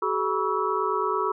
sine tone cluster, 379.1 / 428 / 970 / 1126 / 1308 Hz, F#4 / A4 / B5 / C#6 / E6, +42 / -48 / -31 / +27 / -14 cents, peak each -29 dBFS, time 0.02-1.32 s, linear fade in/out 5 ms, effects none

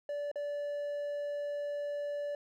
triangle tone with dropouts, 580 Hz, D5, 22 cents flat, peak -32 dBFS, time 0.09-2.35 s, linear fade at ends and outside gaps 2 ms, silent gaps 0.315-0.357 s, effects none

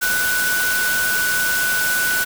sine tone in noise, 1486 Hz, F#6, 7 cents sharp, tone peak -18 dBFS, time 0.01-2.25 s, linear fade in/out 20 ms, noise white, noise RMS -23 dBFS, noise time 0.01-2.25 s, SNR +2 dB, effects none

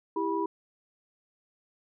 sine tone cluster, 330.6 / 398.3 / 978 Hz, E4 / G4 / B5, +5 / +28 / -17 cents, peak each -31 dBFS, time 0.16-0.46 s, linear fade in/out 5 ms, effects none

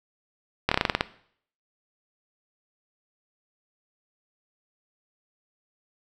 slowing click train, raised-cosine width 0.3 ms, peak -4 dBFS, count 9, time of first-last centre 0.69-1.009 s, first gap 25 ms, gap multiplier 1.13, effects noise-tail reverb RT60 0.6 s tail -17 dB re dry

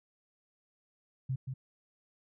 sine tone with echo, 131.3 Hz, C3, 6 cents sharp, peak -30 dBFS, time 1.29-1.36 s, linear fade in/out 10 ms, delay 180 ms, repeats 1, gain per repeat -5 dB, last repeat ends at 1.54 s, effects none

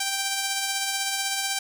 5% pulse tone with tremolo, 784 Hz, G5, in tune, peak -12 dBFS, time 0-1.59 s, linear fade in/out 5 ms, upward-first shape sine, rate 16 Hz, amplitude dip 30%, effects none

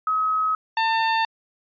sine / sawtooth tone pair in turn, 1275 / 897.9 Hz, D#6 / A5, +42 / +35 cents, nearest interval tritone, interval 607 cents, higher first, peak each -19 / -15 dBFS, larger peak second, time 0.07-0.55 / 0.77-1.25 s, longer neither, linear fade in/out 2 ms, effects resampled to 11025 Hz

